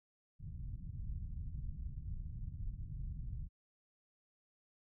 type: low-pass noise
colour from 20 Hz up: pink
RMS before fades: -43 dBFS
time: 0.39-3.49 s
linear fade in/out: 50 ms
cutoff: 140 Hz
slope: 24 dB/octave
effects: none